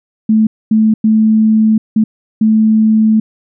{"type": "tone bursts at uneven times", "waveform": "sine", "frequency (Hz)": 218.4, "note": "A3", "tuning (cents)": -13, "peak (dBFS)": -6, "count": 5, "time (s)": [[0.29, 0.47], [0.71, 0.94], [1.04, 1.78], [1.96, 2.04], [2.41, 3.2]], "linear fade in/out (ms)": 5, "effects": []}